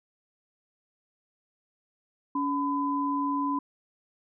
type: tone pair together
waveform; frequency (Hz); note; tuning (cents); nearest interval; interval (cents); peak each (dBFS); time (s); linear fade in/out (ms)
sine; 282.8 / 1007; C#4 / B5; +35 / +33; octave + minor seventh; 2198; -28; 2.35-3.59; 5
effects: none